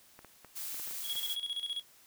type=clicks; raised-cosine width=0.5 ms; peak=-35 dBFS; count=8; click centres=0.191 / 0.247 / 0.447 / 0.745 / 0.798 / 0.875 / 0.91 / 1.155 s
type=noise; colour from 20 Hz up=blue; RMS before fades=-40 dBFS; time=0.55-1.36 s; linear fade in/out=20 ms
type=tone with tremolo; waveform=triangle; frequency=3330 Hz; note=G#7; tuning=4 cents sharp; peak=-31 dBFS; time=1.03-1.83 s; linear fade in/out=50 ms; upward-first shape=square; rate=15 Hz; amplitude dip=70%
effects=white hiss -61 dBFS RMS until 2.06 s